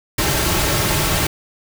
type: noise with comb filter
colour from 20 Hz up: pink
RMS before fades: -18 dBFS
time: 0.18-1.27 s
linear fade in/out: 5 ms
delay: 4.1 ms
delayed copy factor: -0.55
effects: none